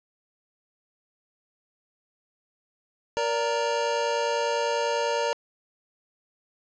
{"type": "tone cluster", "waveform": "square", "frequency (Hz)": [470, 580, 927], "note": ["A#4", "D5", "A#5"], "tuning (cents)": [14, -22, -10], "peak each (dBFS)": -29, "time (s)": [3.17, 5.33], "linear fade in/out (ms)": 0, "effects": ["resampled to 16000 Hz", "9-bit"]}